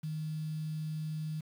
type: tone with quantisation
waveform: sine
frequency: 155.56 Hz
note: D#3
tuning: in tune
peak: -34 dBFS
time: 0.03-1.41 s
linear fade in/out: 10 ms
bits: 9
effects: none